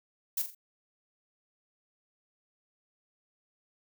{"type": "noise with echo", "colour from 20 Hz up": "violet", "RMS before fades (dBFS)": -30, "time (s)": [0.37, 0.42], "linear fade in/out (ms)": 5, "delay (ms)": 43, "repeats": 3, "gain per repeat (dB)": -8, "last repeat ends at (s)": 0.549, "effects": []}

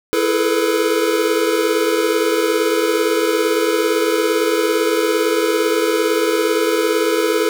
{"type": "tone cluster", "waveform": "square", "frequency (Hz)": [332.7, 424.6, 442.3, 492.9], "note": ["E4", "G#4", "A4", "B4"], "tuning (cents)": [16, 38, 9, -3], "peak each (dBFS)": -21, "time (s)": [0.13, 7.49], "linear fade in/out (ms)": 0, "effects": []}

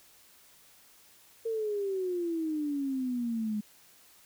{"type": "exponential sweep", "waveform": "sine", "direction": "down", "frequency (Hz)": [459.4, 207.7], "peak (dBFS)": -29, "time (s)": [1.45, 3.61], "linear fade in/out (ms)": 10, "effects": ["white hiss -59 dBFS RMS until 4.25 s"]}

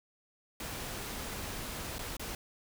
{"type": "noise with dropouts", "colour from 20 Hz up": "pink", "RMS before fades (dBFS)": -40, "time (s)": [0.6, 2.35], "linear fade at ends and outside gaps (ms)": 2, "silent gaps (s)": [[1.984, 1.991], [2.168, 2.195]], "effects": []}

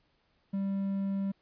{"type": "tone", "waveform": "triangle", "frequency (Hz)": 196, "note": "G3", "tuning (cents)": 0, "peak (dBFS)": -27, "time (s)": [0.53, 1.32], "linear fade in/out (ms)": 10, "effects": ["pink hiss -72 dBFS RMS until 1.41 s", "resampled to 11025 Hz"]}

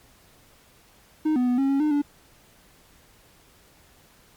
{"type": "tone with pitch steps", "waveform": "triangle", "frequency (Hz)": [309.8, 248.8, 246.5, 272.1, 275.4, 303.1, 289.2], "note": ["D#4", "B3", "B3", "C#4", "C#4", "D#4", "D4"], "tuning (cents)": [-7, 13, -3, -32, -11, -45, -27], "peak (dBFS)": -17, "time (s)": [1.25, 2.02], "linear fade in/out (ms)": 10, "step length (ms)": 110, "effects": ["pink hiss -56 dBFS RMS until 4.36 s", "MP3 96 kbps"]}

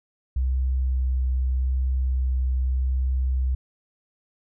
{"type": "tone with vibrato", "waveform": "sine", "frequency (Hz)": 64.3, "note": "C2", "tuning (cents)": -30, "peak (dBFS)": -20, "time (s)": [0.36, 3.55], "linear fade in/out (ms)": 5, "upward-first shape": "sine", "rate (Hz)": 0.82, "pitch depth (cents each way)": 10, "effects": []}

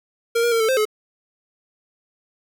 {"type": "tone with pitch steps", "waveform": "square", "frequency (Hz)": [464.7, 474.1, 457.4, 441.6, 523, 428], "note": ["A#4", "A#4", "A#4", "A4", "C5", "A4"], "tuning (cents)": [-5, 29, -33, 6, -1, -48], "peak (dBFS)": -17, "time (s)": [0.35, 0.854], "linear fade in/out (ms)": 10, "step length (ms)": 84, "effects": ["9-bit"]}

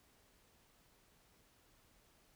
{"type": "silence", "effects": ["pink hiss -70 dBFS RMS until 2.35 s"]}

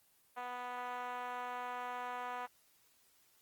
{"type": "tone with band-pass filter", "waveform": "5% pulse", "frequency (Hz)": 246.9, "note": "B3", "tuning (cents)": 0, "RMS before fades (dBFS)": -42, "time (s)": [0.36, 2.47], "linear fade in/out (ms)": 20, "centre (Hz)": 880, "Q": 2, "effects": ["white hiss -70 dBFS RMS until 3.41 s", "Opus 24 kbps"]}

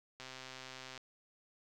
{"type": "click train", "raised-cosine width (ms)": 0.2, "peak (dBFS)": -30, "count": 102, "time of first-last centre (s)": [0.2, 0.977], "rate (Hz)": 130, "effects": []}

